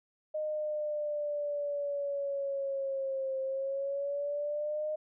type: exponential two-way sweep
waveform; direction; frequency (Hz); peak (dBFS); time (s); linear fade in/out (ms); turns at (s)
sine; down then up; 616 to 530 to 616; -31; 0.34-4.96; 10; 3.4
effects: none